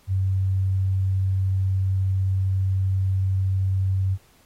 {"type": "tone", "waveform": "sine", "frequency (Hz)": 95.3, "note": "G2", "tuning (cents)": -48, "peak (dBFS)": -19, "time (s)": [0.07, 4.18], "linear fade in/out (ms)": 50, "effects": ["pink hiss -58 dBFS RMS until 4.45 s", "AAC 48 kbps"]}